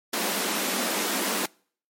pink high-pass noise, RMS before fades -27 dBFS, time 0.13-1.46 s, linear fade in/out 5 ms, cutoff 190 Hz, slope 96 dB/octave, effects noise-tail reverb RT60 0.5 s tail -26 dB re dry + MP3 64 kbps

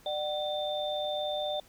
sine tone cluster, 599 / 756 / 3576 Hz, D5 / F#5 / A7, +34 / +37 / +27 cents, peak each -32 / -36 / -36 dBFS, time 0.06-1.6 s, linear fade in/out 2 ms, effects pink hiss -59 dBFS RMS until 1.68 s

